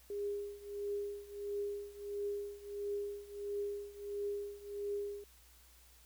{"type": "tone with tremolo", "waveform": "sine", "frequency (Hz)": 407.1, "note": "G#4", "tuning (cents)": -35, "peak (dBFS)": -34, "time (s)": [0.1, 5.24], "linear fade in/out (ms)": 2, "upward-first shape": "triangle", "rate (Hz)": 1.5, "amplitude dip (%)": 90, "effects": ["added 60 Hz sine -63 dBFS peak until 6.05 s", "white hiss -64 dBFS RMS until 6.05 s"]}